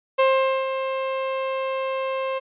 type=tone with ADSR envelope; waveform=30% pulse; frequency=530 Hz; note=C5; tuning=22 cents sharp; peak=-12 dBFS; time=0.18-2.4 s; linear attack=16 ms; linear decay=460 ms; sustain=-9 dB; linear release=25 ms; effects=resampled to 8000 Hz